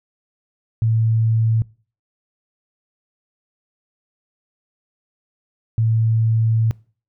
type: tone pair in turn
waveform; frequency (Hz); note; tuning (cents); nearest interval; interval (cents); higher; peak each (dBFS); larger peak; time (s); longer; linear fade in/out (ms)
sine; 112.5 / 112.5; A2 / A2; +39 / +39; unison; 0; neither; -14; neither; 0.82-1.62 / 5.78-6.71; second; 0
effects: noise-tail reverb RT60 0.4 s tail -23 dB re dry